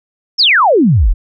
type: exponential sweep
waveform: sine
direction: down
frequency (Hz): 5588 to 32.7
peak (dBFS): -6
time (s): 0.38-1.14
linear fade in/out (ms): 20
effects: none